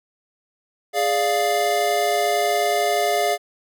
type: chord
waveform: square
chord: D diminished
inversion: second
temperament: equal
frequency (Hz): 415.3 / 587.3 / 698.5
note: Ab4 / D5 / F5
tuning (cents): 0 / 0 / 0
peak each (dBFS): -25 / -25 / -21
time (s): 0.93-3.38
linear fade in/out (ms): 50
effects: none